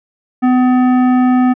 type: tone with hard clipping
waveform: sine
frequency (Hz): 252.2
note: B3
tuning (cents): +36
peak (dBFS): -10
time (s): 0.42-1.54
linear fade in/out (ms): 20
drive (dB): 14
effects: low-pass 2000 Hz 12 dB/octave